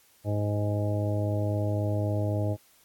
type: harmonic tone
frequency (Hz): 103.83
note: G#2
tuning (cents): 0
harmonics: 1 / 2 / 3 / 4 / 5 / 6 / 8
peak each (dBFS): -26 / -39 / -34 / -41 / -37 / -34 / -43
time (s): 0.24-2.57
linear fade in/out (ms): 50
effects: white hiss -61 dBFS RMS until 2.84 s + AAC 64 kbps